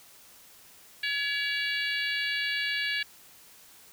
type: harmonic tone with a mistuned harmonic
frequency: 564 Hz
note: C#5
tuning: 30 cents sharp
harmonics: 3 / 4 / 5 / 6 / 7 / 8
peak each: -31 / -33 / -35 / -37 / -38 / -39 dBFS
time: 1.03-3.03 s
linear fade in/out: 5 ms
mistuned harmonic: 4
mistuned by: +28 cents
effects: white hiss -54 dBFS RMS until 3.92 s